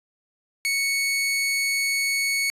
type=tone; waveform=sawtooth; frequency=2217 Hz; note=C#7; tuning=in tune; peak=-18 dBFS; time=0.65-2.5 s; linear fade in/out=0 ms; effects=resampled to 32000 Hz